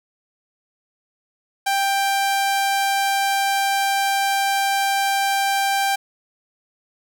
sawtooth tone, 788 Hz, G5, 9 cents sharp, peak -14 dBFS, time 1.66-5.96 s, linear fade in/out 10 ms, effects none

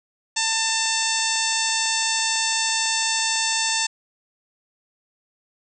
harmonic tone, 894 Hz, A5, 27 cents sharp, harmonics 1 / 2 / 3 / 4 / 5 / 6 / 7 / 8 / 9, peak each -29 / -29 / -29 / -29 / -29 / -29 / -29 / -29 / -29 dBFS, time 0.36-3.87 s, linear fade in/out 10 ms, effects none

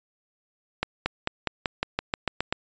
accelerating click train, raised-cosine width 0.3 ms, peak -8 dBFS, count 11, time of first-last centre 0.83-2.525 s, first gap 230 ms, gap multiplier 0.93, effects resampled to 16000 Hz

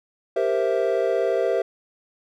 triangle chord, C dominant seventh, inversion second, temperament equal, 392 / 466.2 / 523.3 / 659.3 Hz, G4 / Bb4 / C5 / E5, 0 / 0 / 0 / 0 cents, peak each -23 dBFS, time 0.36-1.62 s, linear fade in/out 5 ms, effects none

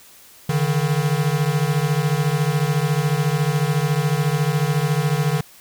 square beating tone pair, 142.6 / 156.6 Hz, C#3 / D#3, +49 / +11 cents, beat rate 14 Hz, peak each -21 dBFS, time 0.49-5.41 s, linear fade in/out 5 ms, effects white hiss -47 dBFS RMS until 5.6 s

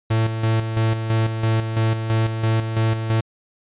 45% pulse tone with tremolo, 111.7 Hz, A2, 27 cents sharp, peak -16 dBFS, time 0.1-3.21 s, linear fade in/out 10 ms, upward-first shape square, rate 3 Hz, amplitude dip 55%, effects resampled to 8000 Hz

